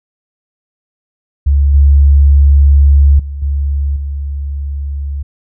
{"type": "tone with level steps", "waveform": "sine", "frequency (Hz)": 70.5, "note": "C#2", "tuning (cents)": 30, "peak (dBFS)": [-6, -3, -19, -11, -16], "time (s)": [1.46, 5.23], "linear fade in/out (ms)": 10, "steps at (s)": [1.74, 3.19, 3.42, 3.96], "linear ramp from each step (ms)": 5, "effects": []}